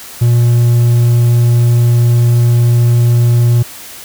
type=tone; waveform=triangle; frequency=119.3 Hz; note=A#2; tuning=41 cents sharp; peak=-4 dBFS; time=0.21-3.63 s; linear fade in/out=10 ms; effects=white hiss -31 dBFS RMS until 4.04 s